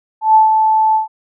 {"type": "tone with ADSR envelope", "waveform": "sine", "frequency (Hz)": 874, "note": "A5", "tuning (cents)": -12, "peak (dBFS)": -4, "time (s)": [0.21, 1.08], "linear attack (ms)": 140, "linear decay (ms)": 140, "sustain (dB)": -5, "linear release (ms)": 130, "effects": []}